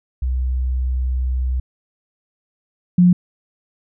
sine tone pair in turn, 63.5 / 178.11 Hz, B1 / F3, +49 / +34 cents, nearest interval octave + tritone, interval 1785 cents, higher second, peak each -17 / -8 dBFS, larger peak second, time 0.22-1.6 / 2.98-3.13 s, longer first, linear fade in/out 5 ms, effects none

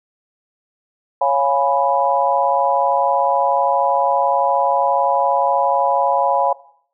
sine chord, C# dominant seventh, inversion none, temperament equal, 554.4 / 698.5 / 830.6 / 987.8 Hz, C#5 / E#5 / G#5 / B5, 0 / 0 / 0 / 0 cents, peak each -19 / -20 / -18 / -19 dBFS, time 1.21-6.53 s, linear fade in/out 5 ms, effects noise-tail reverb RT60 0.6 s tail -19 dB re dry

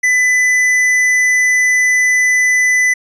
sine tone with hard clipping, 2000 Hz, B6, 21 cents sharp, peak -11 dBFS, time 0.03-2.94 s, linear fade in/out 10 ms, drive 9 dB, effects resampled to 22050 Hz

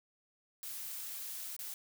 blue noise with dropouts, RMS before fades -43 dBFS, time 0.63-1.74 s, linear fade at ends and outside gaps 1 ms, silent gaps 1.565-1.591 s, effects none

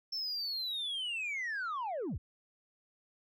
sine linear sweep, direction down, 5390 to 37.1 Hz, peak -32 dBFS, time 0.12-2.18 s, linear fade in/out 10 ms, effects tanh soft clip ceiling -33 dBFS

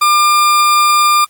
40% pulse tone, 1200 Hz, D6, 37 cents sharp, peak -7 dBFS, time 0.01-1.25 s, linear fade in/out 10 ms, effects white hiss -52 dBFS RMS until 1.29 s + AAC 64 kbps

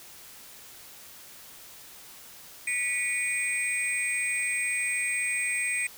sine tone cluster, 1962 / 2230 / 2446 / 8260 Hz, B6 / C#7 / D#7 / C9, -12 / +10 / -30 / -23 cents, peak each -32 / -33 / -29 / -32 dBFS, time 2.67-5.87 s, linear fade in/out 5 ms, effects tanh soft clip ceiling -16 dBFS + white hiss -48 dBFS RMS until 5.97 s

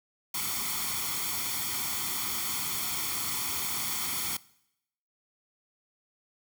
white noise with comb filter, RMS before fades -32 dBFS, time 0.34-4.37 s, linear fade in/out 5 ms, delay 0.9 ms, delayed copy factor +0.7, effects noise-tail reverb RT60 0.8 s tail -21 dB re dry + high-pass 80 Hz 12 dB/octave

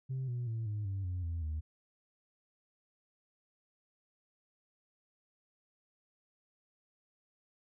sine tone with pitch steps, 131.4 / 121.89 / 113.08 / 104.9 / 97.31 / 90.27 / 83.74 / 77.68 Hz, C3 / B2 / A2 / G#2 / G2 / F#2 / E2 / D#2, +8 / -22 / +48 / +18 / -12 / -42 / +28 / -2 cents, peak -32 dBFS, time 0.09-1.61 s, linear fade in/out 20 ms, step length 190 ms, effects tanh soft clip ceiling -32 dBFS

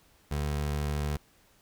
25% pulse tone, 73.42 Hz, D2, in tune, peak -25 dBFS, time 0.31-1.17 s, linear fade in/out 5 ms, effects pink hiss -63 dBFS RMS until 1.61 s

